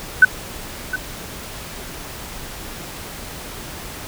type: tone with echo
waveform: sine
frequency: 1510 Hz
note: F#6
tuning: 35 cents sharp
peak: -3 dBFS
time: 0.22-0.25 s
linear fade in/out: 5 ms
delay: 710 ms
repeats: 1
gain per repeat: -15 dB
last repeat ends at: 0.96 s
effects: pink hiss -33 dBFS RMS until 4.07 s